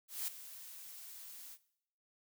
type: noise with ADSR envelope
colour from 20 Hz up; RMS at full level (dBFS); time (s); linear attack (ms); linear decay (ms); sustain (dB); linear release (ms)
blue; -37; 0.08-1.58; 200; 3; -14; 54
effects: noise-tail reverb RT60 0.7 s tail -18 dB re dry

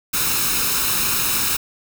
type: noise with comb filter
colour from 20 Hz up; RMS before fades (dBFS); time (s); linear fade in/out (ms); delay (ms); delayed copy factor
white; -20; 0.13-1.57; 10; 0.76; +0.6
effects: none

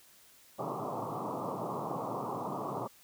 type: band-pass noise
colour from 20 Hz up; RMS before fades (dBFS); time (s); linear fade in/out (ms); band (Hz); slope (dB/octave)
white; -37; 0.58-2.88; 20; 110 to 1200; 96
effects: white hiss -60 dBFS RMS until 3.03 s

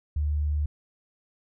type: tone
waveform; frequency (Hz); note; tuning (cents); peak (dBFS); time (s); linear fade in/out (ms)
sine; 74.3; D2; +21; -23; 0.16-0.66; 5
effects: none

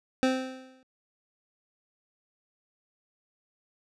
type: tone with exponential decay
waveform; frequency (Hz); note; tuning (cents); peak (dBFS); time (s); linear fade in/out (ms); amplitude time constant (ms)
25% pulse; 260; C4; -11; -16; 0.23-0.83; 0; 130
effects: low-pass 6000 Hz 12 dB/octave

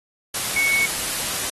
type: tone in noise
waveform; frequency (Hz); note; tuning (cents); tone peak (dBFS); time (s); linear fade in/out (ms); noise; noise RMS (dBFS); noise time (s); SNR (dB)
sine; 2217; C#7; 0; -17; 0.56-0.86; 5; white; -25; 0.34-1.5; +5
effects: AAC 32 kbps

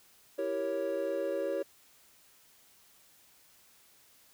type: chord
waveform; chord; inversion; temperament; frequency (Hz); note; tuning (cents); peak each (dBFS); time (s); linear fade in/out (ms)
triangle; E diminished seventh; none; equal; 329.6 / 392 / 466.2 / 554.4; E4 / G4 / Bb4 / Db5; 0 / 0 / 0 / 0; -37 / -35 / -37 / -31; 0.38-1.63; 10
effects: white hiss -62 dBFS RMS until 4.33 s

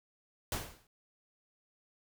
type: noise with exponential decay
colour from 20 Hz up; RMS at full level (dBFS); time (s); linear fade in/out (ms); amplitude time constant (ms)
pink; -32; 0.52-0.87; 2; 75
effects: none

